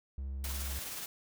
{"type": "tone with vibrato", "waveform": "triangle", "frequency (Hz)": 67.5, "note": "C#2", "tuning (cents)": -45, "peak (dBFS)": -34, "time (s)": [0.18, 0.79], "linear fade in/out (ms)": 0, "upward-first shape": "sine", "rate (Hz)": 14, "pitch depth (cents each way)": 14}
{"type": "noise with tremolo", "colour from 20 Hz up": "white", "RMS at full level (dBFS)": -40, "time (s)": [0.44, 1.06], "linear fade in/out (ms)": 2, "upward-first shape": "sine", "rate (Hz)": 19, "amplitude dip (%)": 30}
{"effects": []}